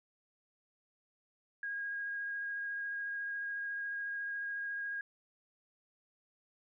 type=tone with vibrato; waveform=sine; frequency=1634 Hz; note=G#6; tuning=29 cents flat; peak=-36 dBFS; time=1.63-5.01 s; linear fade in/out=2 ms; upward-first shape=triangle; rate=14 Hz; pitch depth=14 cents each way; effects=none